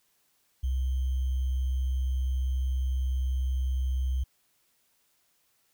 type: tone with sample-and-hold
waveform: sine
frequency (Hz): 64.7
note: C2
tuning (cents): -19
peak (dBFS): -25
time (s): 0.63-4.24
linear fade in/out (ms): 10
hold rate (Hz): 3150
effects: white hiss -70 dBFS RMS until 5.73 s